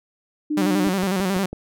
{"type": "tone", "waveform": "sine", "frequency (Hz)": 301.4, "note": "D4", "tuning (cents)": 45, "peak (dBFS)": -20, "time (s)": [0.5, 0.9], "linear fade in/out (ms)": 10}
{"type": "tone with vibrato", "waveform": "sawtooth", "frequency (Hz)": 190, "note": "F#3", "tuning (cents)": 46, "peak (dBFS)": -16, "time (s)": [0.57, 1.46], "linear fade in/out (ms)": 5, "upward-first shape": "square", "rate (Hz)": 11, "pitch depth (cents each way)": 68}
{"type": "click train", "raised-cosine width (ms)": 2, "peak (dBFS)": -18, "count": 5, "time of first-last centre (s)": [0.87, 1.53], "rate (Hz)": 6.06}
{"effects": []}